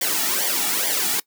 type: noise with flanger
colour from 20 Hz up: white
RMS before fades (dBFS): -22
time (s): 0.01-1.2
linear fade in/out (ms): 5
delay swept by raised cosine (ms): 0.75 to 1.95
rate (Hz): 2.3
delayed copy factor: -0.85
effects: noise-tail reverb RT60 0.1 s tail -22 dB re dry + high-pass 200 Hz 12 dB/octave